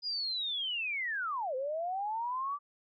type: linear two-way sweep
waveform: sine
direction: down then up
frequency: 4978 to 502 to 1173 Hz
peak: -32 dBFS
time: 0.02-2.59 s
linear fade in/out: 50 ms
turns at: 1.55 s
effects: none